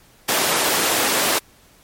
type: high-pass noise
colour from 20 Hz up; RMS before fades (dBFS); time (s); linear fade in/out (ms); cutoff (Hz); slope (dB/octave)
pink; -19; 0.28-1.39; 10; 350; 12
effects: pink hiss -52 dBFS RMS until 1.83 s + MP3 64 kbps